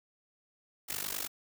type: noise with amplitude modulation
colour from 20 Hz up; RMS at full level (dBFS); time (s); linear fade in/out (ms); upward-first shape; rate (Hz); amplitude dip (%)
white; -33; 0.88-1.28; 20; sine; 49.7; 90
effects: none